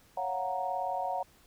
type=chord; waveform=sine; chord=Gb major seventh; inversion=second; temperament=equal with one note detuned; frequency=554.4 / 698.5 / 737 / 932.3 Hz; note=Db5 / F5 / Gb5 / Bb5; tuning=0 / 0 / -7 / 0 cents; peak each=-38 / -39 / -33 / -36 dBFS; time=0.17-1.23 s; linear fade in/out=5 ms; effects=pink hiss -62 dBFS RMS until 1.46 s